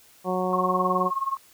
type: harmonic tone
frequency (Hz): 183.7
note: F#3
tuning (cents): -12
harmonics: 1 / 2 / 3 / 4 / 5 / 6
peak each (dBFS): -29 / -29 / -29 / -30 / -34 / -32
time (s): 0.24-1.11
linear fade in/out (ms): 50
type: tone with tremolo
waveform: sine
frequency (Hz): 1083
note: C#6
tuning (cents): -41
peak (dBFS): -21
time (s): 0.53-1.37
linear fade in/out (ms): 2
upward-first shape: sine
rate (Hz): 19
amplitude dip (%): 85
effects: white hiss -55 dBFS RMS until 1.53 s